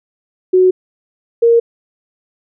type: tone pair in turn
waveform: sine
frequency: 369.6 / 465.7 Hz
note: F#4 / A#4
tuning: -2 / -2 cents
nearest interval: major third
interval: 400 cents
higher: second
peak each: -6 / -6 dBFS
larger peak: neither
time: 0.53-0.71 / 1.42-1.6 s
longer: neither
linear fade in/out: 10 ms
effects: none